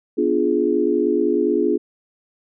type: chord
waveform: sine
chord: B diminished seventh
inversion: none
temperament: equal with one note detuned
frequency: 246.9 / 293.7 / 349.2 / 419.2 Hz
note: B3 / D4 / F4 / Ab4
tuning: 0 / 0 / 0 / +16 cents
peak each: -24 / -22 / -20 / -20 dBFS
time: 0.17-1.78 s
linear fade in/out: 20 ms
effects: none